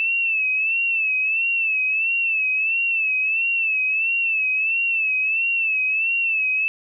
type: tone with vibrato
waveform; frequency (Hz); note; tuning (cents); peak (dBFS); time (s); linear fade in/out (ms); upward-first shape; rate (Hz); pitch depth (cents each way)
sine; 2637; E7; 0; -18; 0-6.68; 0; sine; 1.5; 75
effects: none